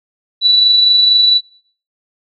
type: tone with amplitude modulation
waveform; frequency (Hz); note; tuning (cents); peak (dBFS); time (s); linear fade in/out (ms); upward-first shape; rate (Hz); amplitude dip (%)
sine; 3951; B7; 0; -5; 0.41-1.41; 50; sine; 24.3; 30
effects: noise-tail reverb RT60 0.5 s tail -21 dB re dry